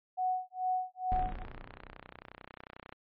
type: tone with tremolo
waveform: sine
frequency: 740 Hz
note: F#5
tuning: in tune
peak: -27 dBFS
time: 0.17-1.44 s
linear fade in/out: 20 ms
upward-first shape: sine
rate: 2.3 Hz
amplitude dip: 100%
type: noise with exponential decay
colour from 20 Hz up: brown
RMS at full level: -34 dBFS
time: 1.12-2.46 s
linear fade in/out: 0 ms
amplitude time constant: 290 ms
type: click train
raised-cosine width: 0.3 ms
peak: -27 dBFS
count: 57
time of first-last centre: 1.13-2.925 s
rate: 31.2 Hz
effects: low-pass 2000 Hz 12 dB/octave + MP3 32 kbps